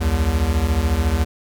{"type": "beating tone pair", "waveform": "square", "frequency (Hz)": [66.3, 80.3], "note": ["C2", "E2"], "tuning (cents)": [23, -45], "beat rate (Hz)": 14, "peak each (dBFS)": [-21, -19], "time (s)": [0, 1.25], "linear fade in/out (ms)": 20, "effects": []}